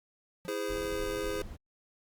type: tone with exponential decay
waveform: square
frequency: 177.1 Hz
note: F3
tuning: 24 cents sharp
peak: -39 dBFS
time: 0.45-0.55 s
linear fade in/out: 0 ms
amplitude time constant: 21 ms
type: chord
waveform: square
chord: E augmented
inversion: none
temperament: just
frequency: 329.6 / 412 / 515 Hz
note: E4 / G#4 / B#4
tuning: 0 / -14 / -28 cents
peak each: -40 / -36 / -37 dBFS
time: 0.48-1.42 s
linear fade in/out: 2 ms
type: noise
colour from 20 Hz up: brown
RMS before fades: -42 dBFS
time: 0.68-1.57 s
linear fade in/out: 20 ms
effects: Opus 48 kbps